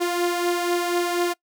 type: beating tone pair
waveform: sawtooth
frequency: 349.2 / 353.3 Hz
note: F4 / F4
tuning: 0 / +20 cents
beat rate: 4.1 Hz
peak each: -18 / -24 dBFS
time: 0-1.34 s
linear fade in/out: 20 ms
effects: noise-tail reverb RT60 0.1 s tail -23 dB re dry